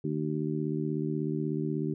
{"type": "harmonic tone", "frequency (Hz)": 76.4, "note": "D#2", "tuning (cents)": -31, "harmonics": [2, 3, 4, 5], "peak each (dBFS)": [-32, -35, -34, -35], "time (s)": [0.04, 1.94], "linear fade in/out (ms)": 5, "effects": []}